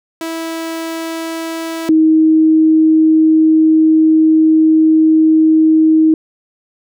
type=tone pair in turn; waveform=sawtooth / sine; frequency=327.2 / 316.2 Hz; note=E4 / D#4; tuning=-13 / +28 cents; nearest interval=minor second; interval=59 cents; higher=first; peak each=-16 / -6 dBFS; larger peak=second; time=0.21-1.89 / 1.89-6.14 s; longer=second; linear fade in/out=2 ms; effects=none